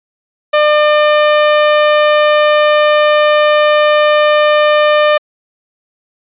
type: tone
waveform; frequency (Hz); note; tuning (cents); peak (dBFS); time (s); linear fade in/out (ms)
sawtooth; 600; D5; +37; -3; 0.53-5.18; 10
effects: resampled to 8000 Hz